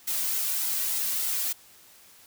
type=noise with flanger; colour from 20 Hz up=blue; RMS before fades=-28 dBFS; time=0.07-1.53 s; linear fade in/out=10 ms; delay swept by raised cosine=1.7 to 2.37 ms; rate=3.4 Hz; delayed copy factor=-0.5; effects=white hiss -54 dBFS RMS until 2.26 s